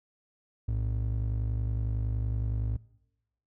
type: ring-modulated tone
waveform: triangle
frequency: 84.9 Hz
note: F2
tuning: 48 cents flat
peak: -22 dBFS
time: 0.68-2.77 s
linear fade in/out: 5 ms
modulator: 25.4 Hz
effects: noise-tail reverb RT60 0.9 s tail -21 dB re dry